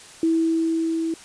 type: tone with level ramp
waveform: sine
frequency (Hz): 326.6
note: E4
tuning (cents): -16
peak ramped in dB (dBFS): -16 to -22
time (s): 0.23-1.14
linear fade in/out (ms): 2
effects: white hiss -44 dBFS RMS until 1.24 s + resampled to 22050 Hz